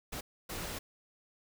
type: noise bursts at uneven times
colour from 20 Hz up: pink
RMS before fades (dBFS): -40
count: 2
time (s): 0.12-0.21 / 0.49-0.79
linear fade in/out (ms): 10
effects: none